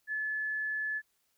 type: tone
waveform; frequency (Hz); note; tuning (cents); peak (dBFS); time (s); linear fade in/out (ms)
sine; 1725; A6; -35; -31; 0.07-1.02; 50
effects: white hiss -75 dBFS RMS until 1.37 s